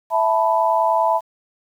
sine chord, E suspended fourth, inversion none, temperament just, 659.3 / 879 / 988.9 Hz, E5 / A5 / B5, 0 / -2 / +2 cents, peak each -19 dBFS, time 0.1-1.21 s, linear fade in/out 50 ms, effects 8-bit

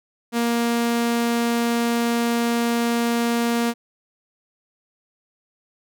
sawtooth tone, 234.9 Hz, A#3, 13 cents sharp, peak -15 dBFS, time 0.32-3.74 s, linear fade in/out 50 ms, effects none

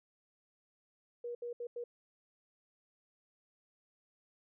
sine tone bursts at uneven times, 478.8 Hz, A#4, 46 cents sharp, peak -38 dBFS, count 4, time 1.24-1.35 / 1.42-1.53 / 1.6-1.67 / 1.76-1.84 s, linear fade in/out 5 ms, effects none

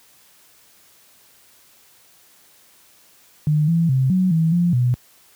sine tone with pitch steps, 151.4 / 166.9 / 131.5 / 185.2 / 162.2 / 174.2 / 123.6 Hz, D#3 / E3 / C3 / F#3 / E3 / F3 / B2, -47 / +22 / +9 / +2 / -28 / -4 / +2 cents, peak -14 dBFS, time 3.47-4.94 s, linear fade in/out 0 ms, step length 210 ms, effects white hiss -53 dBFS RMS until 5.35 s + high-pass 60 Hz 12 dB/octave

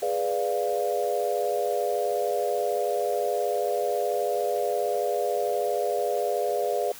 sine chord, G# diminished seventh, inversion none, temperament equal, 415.3 / 493.9 / 587.3 / 698.5 Hz, G#4 / B4 / D5 / F5, 0 / 0 / 0 / 0 cents, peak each -29 dBFS, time 0.02-6.92 s, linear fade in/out 5 ms, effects white hiss -44 dBFS RMS until 6.99 s

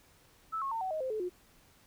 sine tone with pitch steps, 1311 / 1089.8 / 905.8 / 753 / 625.9 / 520.3 / 432.5 / 359.5 Hz, E6 / C#6 / A#5 / F#5 / D#5 / C5 / A4 / F#4, -10 / -30 / -50 / +30 / +10 / -10 / -30 / -50 cents, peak -32 dBFS, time 0.52-1.296 s, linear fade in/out 20 ms, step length 97 ms, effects pink hiss -63 dBFS RMS until 1.86 s

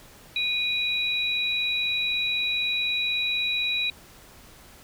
sine tone pair together, 2464 / 3892 Hz, D#7 / B7, -17 / -26 cents, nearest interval minor sixth, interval 791 cents, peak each -26 dBFS, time 0.36-3.9 s, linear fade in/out 2 ms, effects pink hiss -50 dBFS RMS until 4.83 s

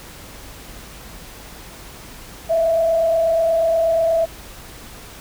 sine tone with frequency modulation, 659.3 Hz, E5, in tune, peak -14 dBFS, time 2.49-4.26 s, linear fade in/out 20 ms, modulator 28.3 Hz, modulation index 0.48, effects added 50 Hz sine -44 dBFS peak until 5.2 s + pink hiss -39 dBFS RMS until 5.2 s

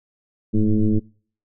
sine tone with frequency modulation, 110 Hz, A2, in tune, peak -14 dBFS, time 0.53-1 s, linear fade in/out 20 ms, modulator 106 Hz, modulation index 2.1, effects noise-tail reverb RT60 0.5 s tail -26 dB re dry

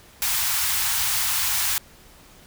white band-stop noise, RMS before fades -23 dBFS, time 0.22-1.78 s, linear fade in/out 0 ms, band 120 to 780 Hz, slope 48 dB/octave, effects pink hiss -50 dBFS RMS until 2.46 s

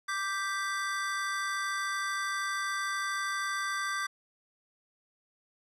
square chord, G major, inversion second, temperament equal, 1174.7 / 1568 / 1975.5 Hz, D6 / G6 / B6, 0 / 0 / 0 cents, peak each -35 / -35 / -39 dBFS, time 0.08-4.07 s, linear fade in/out 10 ms, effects low-pass 10000 Hz 12 dB/octave

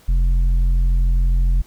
sine tone with tanh clipping, 43.65 Hz, F1, in tune, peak -14 dBFS, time 0.08-1.62 s, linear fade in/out 10 ms, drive 6 dB, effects pink hiss -51 dBFS RMS until 1.66 s

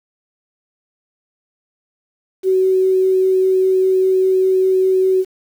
sine tone with vibrato, 376.3 Hz, F#4, 29 cents sharp, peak -11 dBFS, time 2.43-5.25 s, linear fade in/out 50 ms, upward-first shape sine, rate 5 Hz, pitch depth 9 cents each way, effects 7-bit

